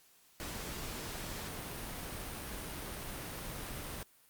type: noise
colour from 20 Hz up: pink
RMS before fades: -42 dBFS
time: 0.4-4.03 s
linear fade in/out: 0 ms
effects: white hiss -65 dBFS RMS until 4.29 s + Opus 48 kbps